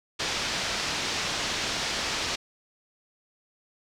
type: low-pass noise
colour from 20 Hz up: white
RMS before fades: -30 dBFS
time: 0.19-2.36 s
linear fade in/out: 10 ms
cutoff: 5700 Hz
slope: 24 dB/octave
effects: none